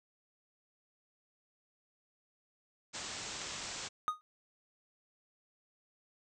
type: low-pass noise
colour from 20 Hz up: white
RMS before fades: -43 dBFS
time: 2.93-3.89 s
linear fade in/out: 20 ms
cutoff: 8000 Hz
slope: 96 dB/octave
type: tone with exponential decay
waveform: triangle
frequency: 1240 Hz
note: D#6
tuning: 6 cents flat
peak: -24 dBFS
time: 4.08-4.21 s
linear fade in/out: 0 ms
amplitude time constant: 27 ms
effects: none